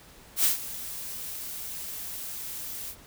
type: noise with ADSR envelope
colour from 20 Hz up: blue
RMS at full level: -21 dBFS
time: 0.36-2.96 s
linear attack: 82 ms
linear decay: 130 ms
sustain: -16 dB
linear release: 72 ms
effects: pink hiss -52 dBFS RMS until 3.06 s